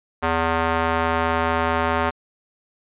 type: tone with band-pass filter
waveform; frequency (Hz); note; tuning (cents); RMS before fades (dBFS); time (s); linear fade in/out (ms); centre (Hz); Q
square; 82.41; E2; 0; -21; 0.22-2.11; 20; 1100; 1.1
effects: resampled to 8000 Hz